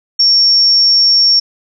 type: tone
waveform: sine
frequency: 5490 Hz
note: F8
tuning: 31 cents flat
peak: -6 dBFS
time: 0.19-1.4 s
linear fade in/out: 10 ms
effects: none